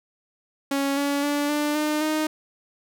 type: tone with pitch steps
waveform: sawtooth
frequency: 277.3 / 283.5 / 289.7 / 296.2 / 302.7 / 309.5 Hz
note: C#4 / C#4 / D4 / D4 / D#4 / D#4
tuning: +1 / +39 / -24 / +15 / -48 / -9 cents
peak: -18 dBFS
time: 0.71-2.27 s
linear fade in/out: 5 ms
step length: 260 ms
effects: none